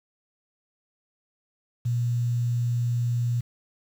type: tone with quantisation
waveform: sine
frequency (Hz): 120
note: B2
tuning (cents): -49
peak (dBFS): -22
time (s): 1.85-3.41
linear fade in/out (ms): 10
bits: 8
effects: none